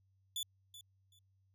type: tone with echo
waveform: sawtooth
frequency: 3468 Hz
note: A7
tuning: 26 cents flat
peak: -34 dBFS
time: 0.36-0.43 s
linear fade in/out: 2 ms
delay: 380 ms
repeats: 2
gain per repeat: -14 dB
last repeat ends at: 1.19 s
effects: added 96 Hz sine -70 dBFS peak until 1.54 s